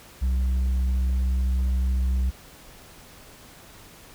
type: tone with tanh clipping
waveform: sine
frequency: 64 Hz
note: C2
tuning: 38 cents flat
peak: -21 dBFS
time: 0.21-2.31 s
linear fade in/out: 20 ms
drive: 4 dB
effects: pink hiss -48 dBFS RMS until 4.14 s